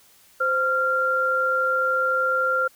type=tone pair together; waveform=sine; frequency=518.8 / 1385 Hz; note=C5 / F6; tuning=-15 / -15 cents; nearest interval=octave + perfect fourth; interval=1700 cents; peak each=-25 / -20 dBFS; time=0.4-2.68 s; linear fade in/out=10 ms; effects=white hiss -55 dBFS RMS until 2.75 s